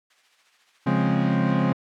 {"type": "noise with tremolo", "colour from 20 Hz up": "violet", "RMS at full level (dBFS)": -35, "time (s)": [0.1, 1.03], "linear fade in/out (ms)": 5, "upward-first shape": "triangle", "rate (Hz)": 14, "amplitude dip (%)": 50}
{"type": "chord", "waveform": "40% pulse", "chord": "Db major seventh", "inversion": "none", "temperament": "equal", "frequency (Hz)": [138.59, 174.61, 207.7, 261.6], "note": ["Db3", "F3", "Ab3", "C4"], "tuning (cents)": [0, 0, 0, 0], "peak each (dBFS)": -24, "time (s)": [0.86, 1.73], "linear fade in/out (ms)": 10}
{"effects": ["low-pass 2000 Hz 12 dB/octave"]}